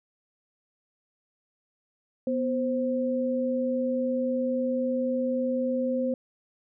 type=tone pair together; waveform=sine; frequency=246.9 / 523.2 Hz; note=B3 / C5; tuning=0 / 0 cents; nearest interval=octave + minor second; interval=1300 cents; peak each=-27 dBFS; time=2.27-6.14 s; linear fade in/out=2 ms; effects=none